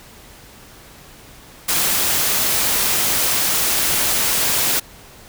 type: noise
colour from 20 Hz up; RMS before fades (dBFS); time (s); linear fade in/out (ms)
white; -18; 1.68-4.8; 10
effects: pink hiss -43 dBFS RMS until 5.28 s